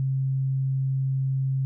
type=tone; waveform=sine; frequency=133.7 Hz; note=C3; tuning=38 cents sharp; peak=-22 dBFS; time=0-1.65 s; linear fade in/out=0 ms; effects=none